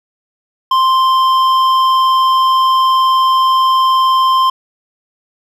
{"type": "tone with hard clipping", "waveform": "sine", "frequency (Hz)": 1046.5, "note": "C6", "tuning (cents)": 0, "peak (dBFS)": -10, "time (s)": [0.71, 4.5], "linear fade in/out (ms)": 5, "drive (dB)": 8, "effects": []}